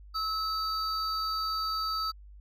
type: tone pair together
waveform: triangle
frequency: 1296 / 4618 Hz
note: E6 / D8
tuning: -30 / -30 cents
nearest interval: octave + minor seventh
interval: 2200 cents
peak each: -29 / -32 dBFS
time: 0.14-2.12 s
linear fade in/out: 20 ms
effects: added 50 Hz sine -47 dBFS peak until 2.4 s